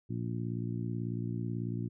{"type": "harmonic tone", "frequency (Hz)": 58.2, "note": "A#1", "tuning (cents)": -2, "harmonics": [2, 3, 4, 5, 6], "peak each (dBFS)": [-35, -39, -41, -43, -45], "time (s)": [0.09, 1.89], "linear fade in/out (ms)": 20, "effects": []}